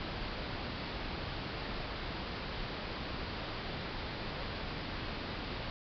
pink low-pass noise, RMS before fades -40 dBFS, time 0-5.7 s, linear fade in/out 0 ms, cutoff 5000 Hz, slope 96 dB/octave, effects none

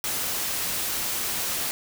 white noise, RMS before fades -28 dBFS, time 0.04-1.71 s, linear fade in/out 0 ms, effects none

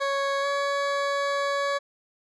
20% pulse tone with pitch glide, 554.4 to 562.8 Hz, C#5 to C#5, 0 to +26 cents, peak -19 dBFS, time 0-1.79 s, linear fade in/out 20 ms, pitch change +26 cents, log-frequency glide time 0.41-0.46 s, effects low-pass 5000 Hz 12 dB/octave

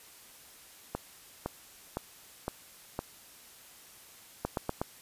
two click trains, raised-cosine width 1 ms, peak -18 / -16 dBFS, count 5 / 4, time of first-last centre 0.95-2.991 / 4.45-4.815 s, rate 1.96 / 8.21 Hz, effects white hiss -54 dBFS RMS until 5.01 s + resampled to 32000 Hz

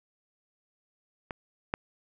clicks, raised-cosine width 0.5 ms, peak -20 / -13 dBFS, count 2, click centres 1.308 / 1.739 s, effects none

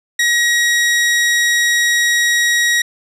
sawtooth tone, 1900 Hz, A#6, 33 cents sharp, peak -8 dBFS, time 0.19-2.82 s, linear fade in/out 5 ms, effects low-pass 10000 Hz 12 dB/octave

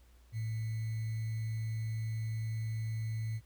sine tone with sample-and-hold, 111.2 Hz, A2, 19 cents sharp, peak -33 dBFS, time 0.32-3.41 s, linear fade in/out 50 ms, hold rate 2100 Hz, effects added 60 Hz sine -58 dBFS peak until 3.45 s + pink hiss -69 dBFS RMS until 3.45 s

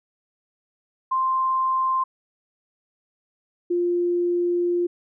sine tone pair in turn, 1047 / 350 Hz, C6 / F4, +1 / +4 cents, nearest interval octave + perfect fifth, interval 1897 cents, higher first, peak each -19 dBFS, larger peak neither, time 1.11-2.04 / 3.7-4.87 s, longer second, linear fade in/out 10 ms, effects none

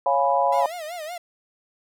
sine chord, C# dominant seventh, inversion none, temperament equal, 554.4 / 698.5 / 830.6 / 987.8 Hz, C#5 / E#5 / G#5 / B5, 0 / 0 / 0 / 0 cents, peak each -23 dBFS, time 0.06-0.66 s, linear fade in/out 2 ms
45% pulse tone with vibrato, 659.3 Hz, E5, in tune, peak -31 dBFS, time 0.52-1.18 s, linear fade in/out 5 ms, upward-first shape sine, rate 5.3 Hz, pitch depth 150 cents each way
effects none

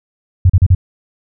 sine tone bursts, 91.5 Hz, F#2, 19 cents flat, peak -4 dBFS, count 4, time 0.45-0.749 s, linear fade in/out 5 ms, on 47 ms, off 37 ms, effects none

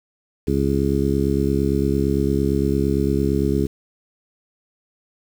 harmonic tone, 68.8 Hz, C#2, 12 cents flat, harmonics 1 / 2 / 3 / 4 / 5 / 6, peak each -24 / -24 / -24 / -24 / -24 / -24 dBFS, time 0.47-3.67 s, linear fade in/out 10 ms, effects 7-bit

